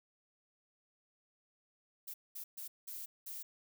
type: noise bursts at uneven times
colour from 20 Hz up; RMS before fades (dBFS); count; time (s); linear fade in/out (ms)
violet; -45; 5; 2.07-2.14 / 2.35-2.44 / 2.57-2.68 / 2.87-3.06 / 3.26-3.43; 10
effects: none